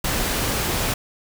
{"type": "noise", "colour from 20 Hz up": "pink", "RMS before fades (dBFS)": -23, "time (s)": [0.04, 0.94], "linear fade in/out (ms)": 5, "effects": []}